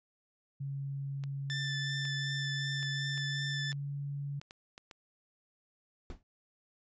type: tone with pitch glide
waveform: sine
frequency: 138.59 to 141.75 Hz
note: C#3 to C#3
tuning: 0 to +39 cents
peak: -35 dBFS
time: 0.6-4.4 s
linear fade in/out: 10 ms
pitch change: +39 cents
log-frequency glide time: 2.89-3.9 s
type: clicks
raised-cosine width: 0.2 ms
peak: -31 dBFS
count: 9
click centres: 1.238 / 2.053 / 2.829 / 3.177 / 3.728 / 4.415 / 4.509 / 4.779 / 4.912 s
type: tone with vibrato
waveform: 20% pulse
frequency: 1765 Hz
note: A6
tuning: 5 cents sharp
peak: -30 dBFS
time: 1.5-3.72 s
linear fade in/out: 0 ms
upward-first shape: triangle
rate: 2.7 Hz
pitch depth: 15 cents each way
type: noise with exponential decay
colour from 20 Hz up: brown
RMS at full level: -37 dBFS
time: 6.1-6.23 s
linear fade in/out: 1 ms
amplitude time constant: 27 ms
effects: resampled to 16000 Hz